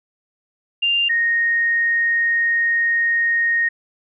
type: tone pair in turn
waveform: sine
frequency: 2794 / 1860.1 Hz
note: F7 / A#6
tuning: 0 / -4 cents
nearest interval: perfect fifth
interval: 704 cents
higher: first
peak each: -15 dBFS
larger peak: neither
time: 0.82-1.09 / 1.09-3.69 s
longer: second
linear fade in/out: 10 ms
effects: none